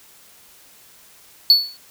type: tone with exponential decay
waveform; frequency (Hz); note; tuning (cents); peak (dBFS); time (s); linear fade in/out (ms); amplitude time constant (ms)
triangle; 4435; C#8; 0; -4; 1.5-1.77; 1; 58
effects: white hiss -49 dBFS RMS until 1.9 s